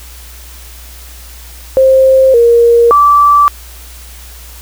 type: tone with pitch steps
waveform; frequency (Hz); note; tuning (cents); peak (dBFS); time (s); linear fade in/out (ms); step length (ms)
sine; 528 / 470 / 1162; C5 / A#4 / D6; +16 / +14 / -19; -3; 1.77-3.48; 0; 570
effects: added 60 Hz sine -31 dBFS peak until 4.61 s + white hiss -35 dBFS RMS until 4.61 s